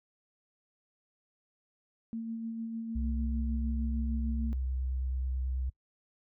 sine tone with tremolo, 227 Hz, A#3, 46 cents flat, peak -33 dBFS, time 2.13-4.53 s, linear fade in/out 0 ms, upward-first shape sine, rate 6.6 Hz, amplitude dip 30%
sine tone with vibrato, 64.3 Hz, C2, 30 cents flat, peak -30 dBFS, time 2.95-5.7 s, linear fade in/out 10 ms, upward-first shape square, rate 9.2 Hz, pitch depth 12 cents each way
effects noise-tail reverb RT60 0.1 s tail -23 dB re dry

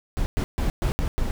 brown noise bursts at uneven times, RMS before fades -23 dBFS, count 6, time 0.17-0.26 / 0.37-0.44 / 0.58-0.7 / 0.82-0.92 / 0.99-1.08 / 1.18-1.31 s, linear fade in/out 0 ms, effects none

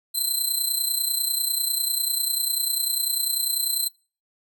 10% pulse tone with amplitude modulation, 4083 Hz, C8, 43 cents flat, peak -13 dBFS, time 0.14-3.89 s, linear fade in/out 20 ms, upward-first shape sine, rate 30.1 Hz, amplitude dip 60%, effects noise-tail reverb RT60 0.4 s tail -25 dB re dry

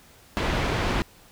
pink low-pass noise, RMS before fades -25 dBFS, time 0.37-1.02 s, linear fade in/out 0 ms, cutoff 3200 Hz, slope 12 dB/octave, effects pink hiss -53 dBFS RMS until 1.31 s

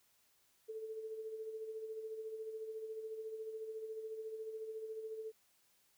sine tone with tremolo, 440 Hz, A4, in tune, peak -40 dBFS, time 0.68-5.32 s, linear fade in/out 20 ms, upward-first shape sine, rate 14 Hz, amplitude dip 50%, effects white hiss -73 dBFS RMS until 5.97 s

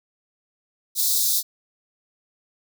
white high-pass noise, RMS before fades -21 dBFS, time 0.95-1.43 s, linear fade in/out 50 ms, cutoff 3600 Hz, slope 96 dB/octave, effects none

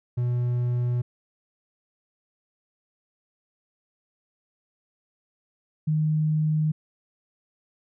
triangle / sine tone pair in turn, 122.2 / 154.5 Hz, B2 / D#3, -18 / -12 cents, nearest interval major third, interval 406 cents, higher second, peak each -20 dBFS, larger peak neither, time 0.17-1.02 / 5.87-6.72 s, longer neither, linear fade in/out 10 ms, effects none

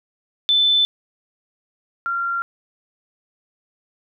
sine tone pair in turn, 3520 / 1380.5 Hz, A7 / F6, 0 / -20 cents, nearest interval octave + major third, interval 1620 cents, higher first, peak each -13 / -20 dBFS, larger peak first, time 0.49-0.85 / 2.06-2.42 s, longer neither, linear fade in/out 0 ms, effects none

